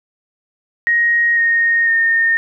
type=tone with pitch steps; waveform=sine; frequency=1878 / 1854.3 / 1830.9 Hz; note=A#6 / A#6 / A#6; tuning=+12 / -10 / -32 cents; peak=-11 dBFS; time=0.87-2.37 s; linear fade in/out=0 ms; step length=500 ms; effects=none